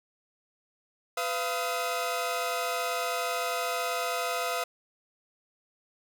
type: tone cluster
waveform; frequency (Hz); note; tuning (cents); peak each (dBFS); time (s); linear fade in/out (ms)
sawtooth; 502 / 687 / 1264; B4 / F5 / D#6; +28 / -29 / +27; -30 / -28 / -30; 1.17-4.64; 5
effects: none

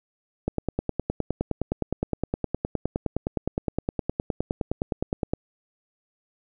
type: click train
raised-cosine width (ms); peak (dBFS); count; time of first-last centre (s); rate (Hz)
2; -11; 48; 0.48-5.335; 9.68
effects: none

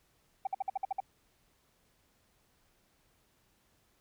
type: tone bursts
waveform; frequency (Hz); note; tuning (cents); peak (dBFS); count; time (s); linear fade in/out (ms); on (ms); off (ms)
sine; 771; G5; -29; -28; 8; 0.45-1.003; 5; 21; 55
effects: tanh soft clip ceiling -26 dBFS + pink hiss -71 dBFS RMS until 4 s

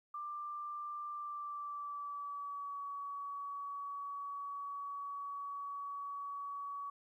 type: tone with pitch glide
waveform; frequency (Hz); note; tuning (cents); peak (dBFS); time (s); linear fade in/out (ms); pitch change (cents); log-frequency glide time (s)
sine; 1185 to 1131.5; D6 to C#6; +15 to +35; -40; 0.14-6.9; 5; -80; 1.09-2.81
effects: 13-bit

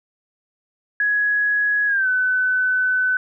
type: tone with pitch glide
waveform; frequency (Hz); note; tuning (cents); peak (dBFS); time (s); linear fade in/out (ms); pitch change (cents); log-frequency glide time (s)
sine; 1673 to 1507.8; G#6 to F#6; +12 to +32; -16; 1-3.17; 2; -180; 1.87-2.08
effects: none

